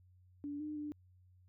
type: tone with pitch steps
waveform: sine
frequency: 288.8 / 302.4 / 297 Hz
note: D4 / D#4 / D4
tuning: -29 / -49 / +20 cents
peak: -39 dBFS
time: 0.44-0.92 s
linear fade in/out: 0 ms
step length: 160 ms
effects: added 91 Hz sine -62 dBFS peak until 1.48 s